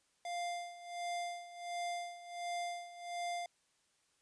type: tone with tremolo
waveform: square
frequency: 698.5 Hz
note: F5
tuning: in tune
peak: -37 dBFS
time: 0.25-3.46 s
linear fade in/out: 2 ms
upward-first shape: sine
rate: 1.4 Hz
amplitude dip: 80%
effects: white hiss -75 dBFS RMS until 4.21 s + resampled to 22050 Hz